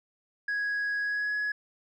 sine tone with pitch glide, 1661.2 to 1683.4 Hz, G#6 to G#6, 0 to +23 cents, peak -25 dBFS, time 0.48-1.52 s, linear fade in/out 5 ms, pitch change +23 cents, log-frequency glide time 1.01-1.35 s, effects tanh soft clip ceiling -26 dBFS

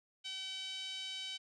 5% pulse tone with band-pass filter, 763 Hz, G5, 47 cents flat, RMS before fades -43 dBFS, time 0.24-1.38 s, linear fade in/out 20 ms, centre 3200 Hz, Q 3.5, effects resampled to 24000 Hz

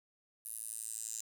10% pulse tone with high-pass filter sweep, 111.5 Hz, A2, 23 cents sharp, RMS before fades -43 dBFS, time 0.45-1.21 s, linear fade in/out 5 ms, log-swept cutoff 11000 to 7100 Hz, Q 5.6, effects none

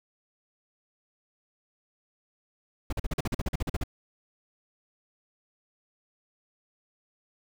brown noise bursts, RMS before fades -27 dBFS, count 14, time 2.9-3.837 s, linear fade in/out 5 ms, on 27 ms, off 43 ms, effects none

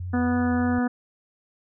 sine tone with vibrato, 88 Hz, F2, 14 cents sharp, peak -29 dBFS, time 0-0.79 s, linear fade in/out 5 ms, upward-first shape triangle, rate 3.3 Hz, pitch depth 61 cents each way
harmonic tone, 246 Hz, B3, 7 cents flat, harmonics 1 / 2 / 3 / 4 / 5 / 6 / 7, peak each -21 / -33 / -32 / -39 / -37 / -35 / -38 dBFS, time 0.13-0.88 s, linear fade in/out 10 ms
effects none

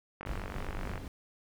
click train, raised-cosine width 0.5 ms, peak -25 dBFS, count 38, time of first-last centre 0.21-0.978 s, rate 48.2 Hz
brown noise with tremolo, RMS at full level -37 dBFS, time 0.26-1.08 s, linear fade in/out 2 ms, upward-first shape sine, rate 3.7 Hz, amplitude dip 30%
effects none

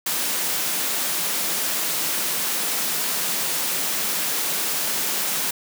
white high-pass noise, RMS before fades -24 dBFS, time 0.06-5.51 s, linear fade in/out 5 ms, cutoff 140 Hz, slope 96 dB/octave, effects none

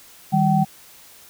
sine tone cluster, 157.6 / 197.1 / 767 Hz, D#3 / G3 / G5, +23 / +10 / -38 cents, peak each -19 dBFS, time 0.32-0.65 s, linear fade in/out 20 ms, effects white hiss -47 dBFS RMS until 1.29 s

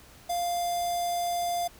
square tone with notch filter, 698.5 Hz, F5, in tune, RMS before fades -29 dBFS, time 0.29-1.68 s, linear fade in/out 10 ms, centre 1800 Hz, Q 0.72, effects added 60 Hz sine -59 dBFS peak until 1.79 s + pink hiss -53 dBFS RMS until 1.79 s

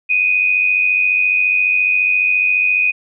sine tone with amplitude modulation, 2489 Hz, D#7, in tune, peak -9 dBFS, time 0.09-2.92 s, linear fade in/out 20 ms, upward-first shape sine, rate 94.5 Hz, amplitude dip 60%, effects none

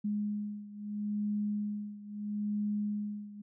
sine beating tone pair, 207.7 / 208.46 Hz, G#3 / G#3, 0 / +7 cents, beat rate 0.76 Hz, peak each -34 / -37 dBFS, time 0.04-3.42 s, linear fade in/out 10 ms, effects none

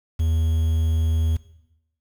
triangle tone with quantisation, 80.6 Hz, E2, 38 cents flat, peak -16 dBFS, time 0.19-1.37 s, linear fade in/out 10 ms, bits 7, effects noise-tail reverb RT60 0.9 s tail -18 dB re dry

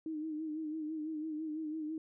sine tone with vibrato, 311.1 Hz, D#4, in tune, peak -36 dBFS, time 0.06-1.98 s, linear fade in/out 2 ms, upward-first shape sine, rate 6 Hz, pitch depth 54 cents each way, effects none

